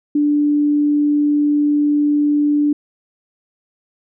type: tone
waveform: sine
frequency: 293.7 Hz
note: D4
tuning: in tune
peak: -12 dBFS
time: 0.15-2.73 s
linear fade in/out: 5 ms
effects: none